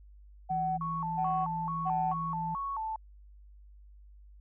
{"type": "tone bursts", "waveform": "sine", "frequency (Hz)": 751, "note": "F#5", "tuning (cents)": 26, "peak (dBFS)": -28, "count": 3, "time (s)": [0.49, 2.14], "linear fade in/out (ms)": 20, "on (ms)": 290, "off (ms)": 390}
{"type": "tone", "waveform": "sine", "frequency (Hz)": 164.81, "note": "E3", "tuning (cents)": 0, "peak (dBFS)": -36, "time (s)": [0.5, 2.55], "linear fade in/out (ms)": 10}
{"type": "tone with vibrato", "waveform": "sine", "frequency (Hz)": 987.8, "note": "B5", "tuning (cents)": 0, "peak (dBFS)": -32, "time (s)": [0.81, 2.96], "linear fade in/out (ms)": 2, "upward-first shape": "square", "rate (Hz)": 2.3, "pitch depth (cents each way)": 200}
{"effects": ["tanh soft clip ceiling -18 dBFS", "added 50 Hz sine -51 dBFS peak until 4.4 s"]}